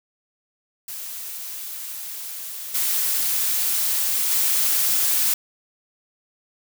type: noise with level steps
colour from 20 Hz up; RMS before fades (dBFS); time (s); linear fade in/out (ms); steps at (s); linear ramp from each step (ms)
blue; -33 / -22 / -20; 0.88-5.34; 5; 2.74 / 4.3; 10
effects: none